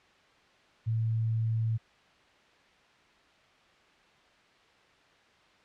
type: tone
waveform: sine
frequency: 112.5 Hz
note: A2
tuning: 39 cents sharp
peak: -26 dBFS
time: 0.86-1.78 s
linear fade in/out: 20 ms
effects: white hiss -61 dBFS RMS until 5.64 s + low-pass 3000 Hz 12 dB/octave